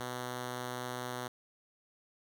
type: tone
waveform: 5% pulse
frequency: 124.4 Hz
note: B2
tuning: 13 cents sharp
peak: -26 dBFS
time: 0-1.28 s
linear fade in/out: 5 ms
effects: none